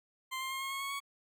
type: tone with pitch steps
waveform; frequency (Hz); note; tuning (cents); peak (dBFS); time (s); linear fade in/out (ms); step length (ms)
20% pulse; 1045 / 1056.5 / 1068.2 / 1080 / 1091.9 / 1103.9 / 1116.1; C6 / C6 / C6 / C#6 / C#6 / C#6 / C#6; -2 / +16 / +36 / -45 / -26 / -8 / +11; -31; 0.31-1.003; 20; 99
effects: none